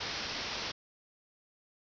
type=low-pass noise; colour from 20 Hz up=white; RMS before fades=-38 dBFS; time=0-0.72 s; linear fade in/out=10 ms; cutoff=5700 Hz; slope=96 dB/octave; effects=none